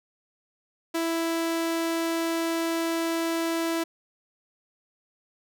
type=tone; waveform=sawtooth; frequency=330.8 Hz; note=E4; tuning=6 cents sharp; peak=-21 dBFS; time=0.94-3.84 s; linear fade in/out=10 ms; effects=none